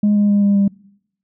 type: tone with pitch steps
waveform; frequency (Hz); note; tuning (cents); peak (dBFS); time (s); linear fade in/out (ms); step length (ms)
sine; 207.7 / 205.6 / 203.4 / 201.3 / 199.24; G#3 / G#3 / G#3 / G3 / G3; 0 / -17 / -36 / +46 / +28; -9; 0.03-0.68; 5; 130
effects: noise-tail reverb RT60 0.8 s tail -25 dB re dry + tanh soft clip ceiling -9 dBFS